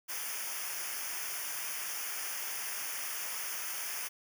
white noise with comb filter, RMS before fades -38 dBFS, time 0.08-4.09 s, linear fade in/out 20 ms, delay 0.25 ms, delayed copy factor -1, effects none

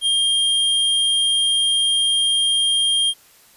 square tone, 3212 Hz, G7, 41 cents sharp, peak -16 dBFS, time 0.01-3.14 s, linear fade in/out 50 ms, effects white hiss -51 dBFS RMS until 3.56 s + resampled to 32000 Hz

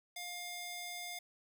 square tone with high-pass filter, 708 Hz, F5, 23 cents sharp, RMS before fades -44 dBFS, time 0.16-1.19 s, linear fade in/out 5 ms, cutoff 1600 Hz, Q 0.52, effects none

